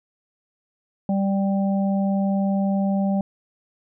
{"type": "harmonic tone", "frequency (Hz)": 196.1, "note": "G3", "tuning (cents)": 1, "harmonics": [1, 3, 4], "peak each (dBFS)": [-19, -29, -31], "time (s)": [1.09, 3.21], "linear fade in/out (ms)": 2, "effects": []}